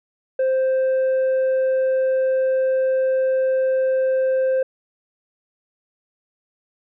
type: tone with tanh clipping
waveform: sine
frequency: 523.3 Hz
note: C5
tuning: in tune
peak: -17 dBFS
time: 0.39-4.63 s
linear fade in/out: 5 ms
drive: 3 dB
effects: none